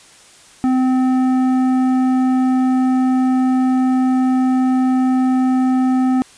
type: tone with tanh clipping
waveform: sine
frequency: 257.5 Hz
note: C4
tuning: 28 cents flat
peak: -14 dBFS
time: 0.64-6.22 s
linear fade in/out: 0 ms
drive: 11 dB
effects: white hiss -45 dBFS RMS until 6.37 s + resampled to 22050 Hz